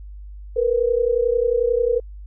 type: tone pair together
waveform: sine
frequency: 462.7 / 493.9 Hz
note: A#4 / B4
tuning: -13 / 0 cents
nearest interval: minor second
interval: 113 cents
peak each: -19 dBFS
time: 0.56-2 s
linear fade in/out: 10 ms
effects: added 50 Hz sine -34 dBFS peak until 2.26 s